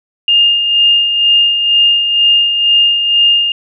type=tone with tremolo; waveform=sine; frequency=2822 Hz; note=F7; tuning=17 cents sharp; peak=-5 dBFS; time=0.28-3.52 s; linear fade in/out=2 ms; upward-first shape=sine; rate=2.1 Hz; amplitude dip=50%; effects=none